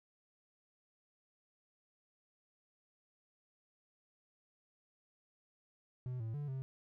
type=tone with pitch steps; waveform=triangle; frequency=126 / 112.4 / 145.8 / 132.7 Hz; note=B2 / A2 / D3 / C3; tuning=+35 / +37 / -12 / +25 cents; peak=-36 dBFS; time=6.06-6.62 s; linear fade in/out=0 ms; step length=140 ms; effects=none